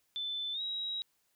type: tone with pitch glide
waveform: sine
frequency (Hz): 3520 to 3839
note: A7 to B7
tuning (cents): 0 to -50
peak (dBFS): -34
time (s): 0.16-1.02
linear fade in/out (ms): 0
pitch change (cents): +150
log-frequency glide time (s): 0.53-0.61
effects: white hiss -75 dBFS RMS until 1.35 s